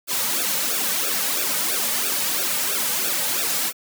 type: noise with flanger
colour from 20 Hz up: white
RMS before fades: -23 dBFS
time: 0.07-3.73 s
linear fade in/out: 50 ms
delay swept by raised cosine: 0.97 to 2.97 ms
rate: 3 Hz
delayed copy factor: -1
effects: high-pass 200 Hz 12 dB/octave